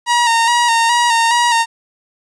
sawtooth tone with vibrato, 938 Hz, A#5, 11 cents sharp, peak -7 dBFS, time 0.06-1.66 s, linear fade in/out 50 ms, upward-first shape square, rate 2.4 Hz, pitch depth 35 cents each way, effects resampled to 22050 Hz + 8-bit

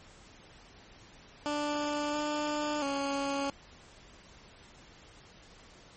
15% pulse tone with pitch steps, 294.4 / 297.9 / 278.3 Hz, D4 / D4 / C#4, +4 / +25 / +7 cents, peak -24 dBFS, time 1.46-3.5 s, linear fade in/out 0 ms, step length 680 ms, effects pink hiss -55 dBFS RMS until 5.96 s + MP3 32 kbps

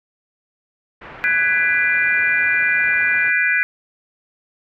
white low-pass noise, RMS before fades -38 dBFS, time 1.01-3.31 s, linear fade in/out 10 ms, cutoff 2100 Hz, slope 24 dB/octave
sine chord, G# half-diminished seventh, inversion third, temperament just, 1495.1 / 1661.2 / 1993.5 / 2392 Hz, F#6 / G#6 / B6 / D7, +18 / 0 / +16 / +31 cents, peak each -20 dBFS, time 1.24-3.63 s, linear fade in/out 0 ms
effects none

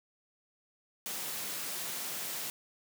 white high-pass noise, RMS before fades -38 dBFS, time 1.06-2.5 s, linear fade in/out 0 ms, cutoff 120 Hz, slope 48 dB/octave, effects none

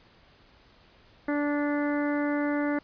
harmonic tone, 291.5 Hz, D4, 13 cents flat, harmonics 1 / 2 / 3 / 4 / 5 / 6 / 7, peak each -26 / -32 / -38 / -40 / -38 / -39 / -41 dBFS, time 1.28-2.79 s, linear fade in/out 5 ms, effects pink hiss -58 dBFS RMS until 2.83 s + resampled to 11025 Hz

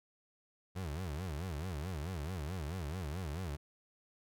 30% pulse tone with vibrato, 82.41 Hz, E2, in tune, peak -35 dBFS, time 0.75-3.57 s, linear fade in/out 20 ms, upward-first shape sine, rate 4.6 Hz, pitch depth 260 cents each way, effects none

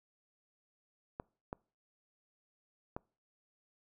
clicks, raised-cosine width 1 ms, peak -25 dBFS, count 3, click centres 1.199 / 1.529 / 2.965 s, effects noise-tail reverb RT60 0.4 s tail -26 dB re dry

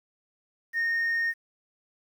sine tone, 1843 Hz, A#6, 20 cents flat, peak -22 dBFS, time 0.73-1.34 s, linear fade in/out 50 ms, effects tanh soft clip ceiling -22 dBFS + 9-bit

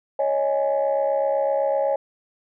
sine chord, C# suspended second, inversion none, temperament equal, 554.4 / 622.3 / 830.6 Hz, C#5 / D#5 / G#5, 0 / 0 / 0 cents, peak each -20 / -24 / -26 dBFS, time 0.19-1.96 s, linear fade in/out 5 ms, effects tanh soft clip ceiling -12 dBFS

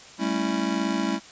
square chord, A dominant seventh, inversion third, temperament just, 198 / 220 / 275 / 330 Hz, G3 / A3 / C#4 / E4, +18 / 0 / -14 / +2 cents, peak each -30 dBFS, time 0.18-1.2 s, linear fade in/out 50 ms, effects white hiss -46 dBFS RMS until 1.31 s + resampled to 16000 Hz

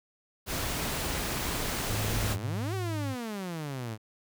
pink noise, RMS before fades -32 dBFS, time 0.46-2.37 s, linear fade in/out 50 ms
sine tone, 105.3 Hz, G#2, 24 cents sharp, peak -31 dBFS, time 1.87-3.16 s, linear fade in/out 50 ms
sawtooth exponential two-way sweep, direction up then down, 30.02 to 392 to 104.4 Hz, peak -30 dBFS, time 2.09-3.98 s, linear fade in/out 50 ms, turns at 2.74 s
effects none

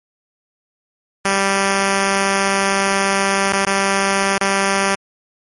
5% pulse tone with dropouts, 196 Hz, G3, in tune, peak -3 dBFS, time 1.25-4.95 s, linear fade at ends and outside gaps 2 ms, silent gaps 3.523-3.531 / 3.65-3.668 / 4.379-4.411 s, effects MP3 48 kbps

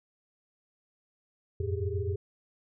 sine tone cluster, 88.2 / 96.2 / 110.6 / 395.6 / 417.1 Hz, F2 / G2 / A2 / G4 / G#4, +18 / -32 / +9 / +16 / +7 cents, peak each -32 / -37 / -36 / -35 / -39 dBFS, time 1.6-2.16 s, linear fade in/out 5 ms, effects none

